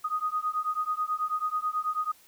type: beating tone pair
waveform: sine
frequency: 1240 / 1249.2 Hz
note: D#6 / D#6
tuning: -6 / +7 cents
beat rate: 9.2 Hz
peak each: -30 dBFS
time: 0.04-2.12 s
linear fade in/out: 10 ms
effects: white hiss -58 dBFS RMS until 2.27 s